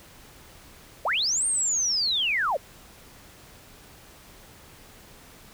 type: linear two-way sweep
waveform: sine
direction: up then down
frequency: 481.6 to 8870 to 481.6 Hz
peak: -22 dBFS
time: 1.05-2.57 s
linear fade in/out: 5 ms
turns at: 1.46 s
effects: pink hiss -50 dBFS RMS until 5.53 s